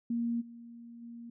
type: tone with level steps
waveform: sine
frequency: 234.6 Hz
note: A#3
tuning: 11 cents sharp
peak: -29 / -46 / -43 dBFS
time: 0.1-1.3 s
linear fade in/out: 5 ms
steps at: 0.4 / 1.01 s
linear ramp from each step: 20 ms
effects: none